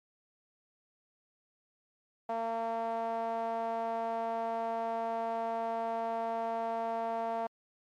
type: tone with band-pass filter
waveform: sawtooth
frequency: 228 Hz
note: A#3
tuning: 38 cents flat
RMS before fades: -34 dBFS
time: 2.29-7.47 s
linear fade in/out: 5 ms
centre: 770 Hz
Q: 5.8
effects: MP3 64 kbps